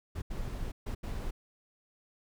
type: noise bursts at uneven times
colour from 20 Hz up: brown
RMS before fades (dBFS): -36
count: 4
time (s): 0.15-0.22 / 0.3-0.72 / 0.86-0.95 / 1.03-1.31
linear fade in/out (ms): 10
effects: none